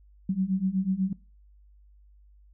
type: beating tone pair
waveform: sine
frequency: 185 / 193.1 Hz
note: F#3 / G3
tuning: 0 / -26 cents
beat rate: 8.1 Hz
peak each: -27 dBFS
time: 0.29-1.13 s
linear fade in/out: 5 ms
effects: noise-tail reverb RT60 0.3 s tail -20 dB re dry + added 50 Hz sine -53 dBFS peak until 2.53 s